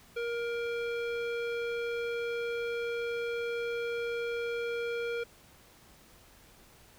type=tone with low-pass filter; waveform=square; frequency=470.4 Hz; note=A#4; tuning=16 cents sharp; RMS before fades=-34 dBFS; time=0.16-5.24 s; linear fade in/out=10 ms; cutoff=2700 Hz; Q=1.5; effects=pink hiss -58 dBFS RMS until 6.98 s